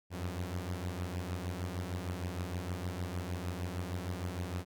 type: beating tone pair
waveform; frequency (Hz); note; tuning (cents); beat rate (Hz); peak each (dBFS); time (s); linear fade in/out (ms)
sawtooth; 87.31 / 93.81; F2 / F#2; 0 / +24; 6.5; -34 / -36; 0.1-4.65; 50
effects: none